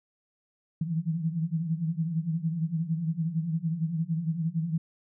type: tone cluster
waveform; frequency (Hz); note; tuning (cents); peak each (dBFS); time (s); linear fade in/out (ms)
sine; 157.1 / 163.7 / 174.6; D#3 / E3 / F3; +17 / -12 / 0; -32 / -29 / -34; 0.81-4.78; 5
effects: none